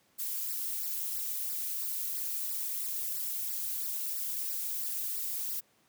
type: noise with flanger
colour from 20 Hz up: violet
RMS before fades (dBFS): -35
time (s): 0.18-5.61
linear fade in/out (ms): 20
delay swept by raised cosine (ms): 0.3 to 3.1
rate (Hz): 3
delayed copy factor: -1
effects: pink hiss -68 dBFS RMS until 5.88 s + high-pass 150 Hz 12 dB/octave